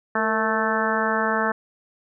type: harmonic tone with a mistuned harmonic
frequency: 219.3 Hz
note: A3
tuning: 6 cents flat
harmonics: 1 / 2 / 3 / 4 / 5 / 6 / 7 / 8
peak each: -28 / -28 / -28 / -28 / -28 / -28 / -28 / -28 dBFS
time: 0.15-1.52 s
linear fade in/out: 5 ms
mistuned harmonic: 2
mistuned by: +52 cents
effects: none